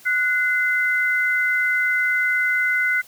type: tone pair together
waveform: sine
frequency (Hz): 1475.7 / 2056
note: F#6 / C7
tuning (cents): -5 / -31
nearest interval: tritone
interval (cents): 574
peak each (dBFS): -20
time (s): 0.05-3.02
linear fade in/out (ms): 20
effects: white hiss -48 dBFS RMS until 3.07 s